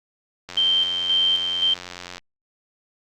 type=click train; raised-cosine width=0.2 ms; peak=-17 dBFS; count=152; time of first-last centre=0.49-2.181 s; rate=89.3 Hz
type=tone with tremolo; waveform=sine; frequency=3136 Hz; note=G7; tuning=in tune; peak=-16 dBFS; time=0.57-1.74 s; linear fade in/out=5 ms; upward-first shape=square; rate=1.9 Hz; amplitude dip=50%
effects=Opus 48 kbps